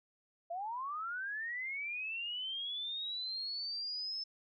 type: linear sweep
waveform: sine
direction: up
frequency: 659.3 to 5274 Hz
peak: -37 dBFS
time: 0.5-4.24 s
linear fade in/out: 10 ms
effects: none